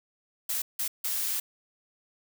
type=noise bursts at uneven times; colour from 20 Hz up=blue; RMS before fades=-30 dBFS; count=3; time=0.49-0.62 / 0.79-0.88 / 1.04-1.4 s; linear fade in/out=5 ms; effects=none